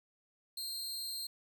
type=tone with amplitude modulation; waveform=sawtooth; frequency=4186 Hz; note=C8; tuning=in tune; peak=-33 dBFS; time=0.57-1.27 s; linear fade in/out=5 ms; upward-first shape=sine; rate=299 Hz; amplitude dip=55%; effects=11-bit